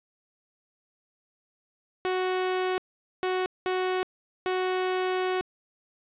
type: tone bursts at uneven times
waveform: sawtooth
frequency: 370 Hz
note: F#4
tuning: in tune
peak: -21 dBFS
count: 4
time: 2.05-2.78 / 3.23-3.46 / 3.66-4.03 / 4.46-5.41 s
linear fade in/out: 0 ms
effects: resampled to 8000 Hz + 10-bit